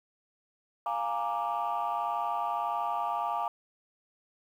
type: chord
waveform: sine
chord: Bb dominant seventh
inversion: second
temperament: equal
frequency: 698.5 / 830.6 / 932.3 / 1174.7 Hz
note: F5 / Ab5 / Bb5 / D6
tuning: 0 / 0 / 0 / 0 cents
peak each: -33 dBFS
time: 0.86-3.48 s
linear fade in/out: 2 ms
effects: tanh soft clip ceiling -23 dBFS + 10-bit